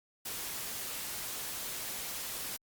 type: noise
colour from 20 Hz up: white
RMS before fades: -39 dBFS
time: 0.25-2.57 s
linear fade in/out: 10 ms
effects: Opus 48 kbps